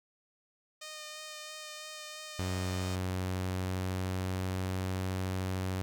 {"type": "tone with vibrato", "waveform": "5% pulse", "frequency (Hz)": 613, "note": "D#5", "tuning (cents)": -26, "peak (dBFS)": -31, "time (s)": [0.81, 2.96], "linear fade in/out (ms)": 10, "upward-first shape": "sine", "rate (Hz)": 3, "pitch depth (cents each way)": 12}
{"type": "tone with pitch glide", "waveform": "sawtooth", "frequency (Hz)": [92.5, 93.52], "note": ["F#2", "F#2"], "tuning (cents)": [0, 19], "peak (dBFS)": -28, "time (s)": [2.39, 5.82], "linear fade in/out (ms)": 0, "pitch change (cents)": 19, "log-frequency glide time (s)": [3.25, 4.79]}
{"effects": []}